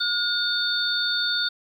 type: tone cluster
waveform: sine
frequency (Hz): 1435 / 3622 / 4444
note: F6 / A7 / C#8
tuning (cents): +47 / +49 / +4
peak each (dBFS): -26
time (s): 0-1.49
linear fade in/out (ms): 10
effects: 9-bit